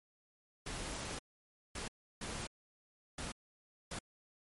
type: noise bursts at uneven times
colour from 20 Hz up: pink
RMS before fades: -42 dBFS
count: 5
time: 0.66-1.19 / 1.75-1.88 / 2.21-2.47 / 3.18-3.32 / 3.91-3.99 s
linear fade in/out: 5 ms
effects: MP3 48 kbps